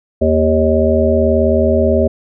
harmonic tone with a mistuned harmonic, 78.6 Hz, D#2, 18 cents sharp, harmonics 1 / 3 / 5 / 7 / 8, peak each -16 / -16 / -16 / -16 / -16 dBFS, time 0.21-2.08 s, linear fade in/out 10 ms, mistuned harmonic 1, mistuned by +35 cents, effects none

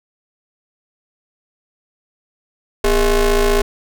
40% pulse ring-modulated tone, 216.6 Hz, A3, 27 cents flat, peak -8 dBFS, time 2.84-3.62 s, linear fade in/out 5 ms, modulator 189 Hz, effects none

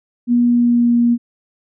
sine tone with pitch glide, 240.8 to 237.6 Hz, B3 to A#3, -44 to +33 cents, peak -10 dBFS, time 0.27-1.18 s, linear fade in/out 50 ms, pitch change -23 cents, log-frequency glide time 0.45-0.96 s, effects none

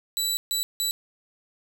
20% pulse tone bursts at uneven times, 3951 Hz, B7, in tune, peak -18 dBFS, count 3, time 0.17-0.37 / 0.51-0.63 / 0.8-0.91 s, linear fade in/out 0 ms, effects none

